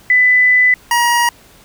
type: tone pair in turn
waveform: sine / 25% pulse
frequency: 1998 / 951.4 Hz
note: B6 / A#5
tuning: +20 / +35 cents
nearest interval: octave + minor second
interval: 1285 cents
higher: first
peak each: -7 dBFS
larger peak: neither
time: 0.1-0.74 / 0.91-1.29 s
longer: first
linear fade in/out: 2 ms
effects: pink hiss -45 dBFS RMS until 1.64 s